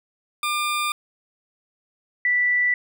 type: tone pair in turn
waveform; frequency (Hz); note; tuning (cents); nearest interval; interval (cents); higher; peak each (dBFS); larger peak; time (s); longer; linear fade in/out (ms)
20% pulse / sine; 1200 / 1969.3; D6 / B6; +37 / -5; major sixth; 858; second; -17; neither; 0.43-0.92 / 2.25-2.74; neither; 2
effects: none